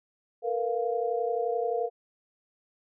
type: tone cluster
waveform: sine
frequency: 453.4 / 484.9 / 698 Hz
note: A#4 / B4 / F5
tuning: -48 / -32 / -1 cents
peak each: -30 / -30 / -31 dBFS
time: 0.42-1.9 s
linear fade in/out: 50 ms
effects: none